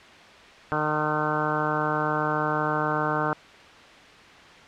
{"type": "harmonic tone with a mistuned harmonic", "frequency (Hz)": 152.2, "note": "D#3", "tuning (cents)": -38, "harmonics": [1, 2, 3, 4, 5, 6, 7, 8, 9, 10], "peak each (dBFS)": [-32, -32, -32, -32, -32, -32, -32, -32, -32, -32], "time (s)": [0.72, 3.33], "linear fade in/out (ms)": 0, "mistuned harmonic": 8, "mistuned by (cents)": 21, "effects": ["white hiss -47 dBFS RMS until 4.67 s", "low-pass 3000 Hz 12 dB/octave"]}